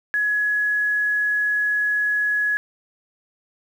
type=tone with quantisation; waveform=sine; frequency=1684 Hz; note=G#6; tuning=24 cents sharp; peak=-18 dBFS; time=0.14-2.57 s; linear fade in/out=0 ms; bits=8; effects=none